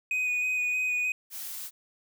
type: tone with vibrato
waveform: triangle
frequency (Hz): 2489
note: D#7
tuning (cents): 0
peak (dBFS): -24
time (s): 0.11-1.12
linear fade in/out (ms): 2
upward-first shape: square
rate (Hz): 3.2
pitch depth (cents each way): 12
type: noise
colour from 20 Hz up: blue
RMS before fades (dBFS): -38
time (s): 1.3-1.71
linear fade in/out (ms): 50
effects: none